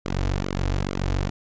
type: tone with flanger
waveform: sawtooth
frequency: 47.09 Hz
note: F#1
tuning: 31 cents sharp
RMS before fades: -25 dBFS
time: 0.05-1.3 s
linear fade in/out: 10 ms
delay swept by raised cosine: 1.1 to 5.4 ms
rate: 2.3 Hz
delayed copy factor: -0.95
effects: resampled to 16000 Hz